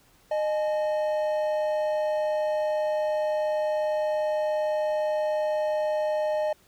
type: tone pair together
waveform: triangle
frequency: 612.9 / 850 Hz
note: D#5 / G#5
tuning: -26 / +40 cents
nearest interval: tritone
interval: 566 cents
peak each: -22 / -31 dBFS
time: 0.31-6.53 s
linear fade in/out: 5 ms
effects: pink hiss -60 dBFS RMS until 6.67 s